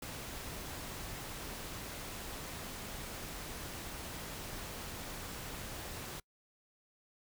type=noise; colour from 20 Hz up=pink; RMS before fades=-44 dBFS; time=0.02-6.2 s; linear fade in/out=5 ms; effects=noise-tail reverb RT60 0.1 s tail -26 dB re dry